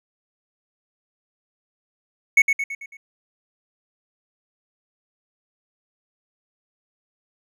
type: tone with echo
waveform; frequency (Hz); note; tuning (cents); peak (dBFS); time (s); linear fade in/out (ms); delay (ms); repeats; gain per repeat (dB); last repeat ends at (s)
triangle; 2211; C#7; -5; -8; 2.37-2.42; 5; 110; 5; -6; 2.97
effects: none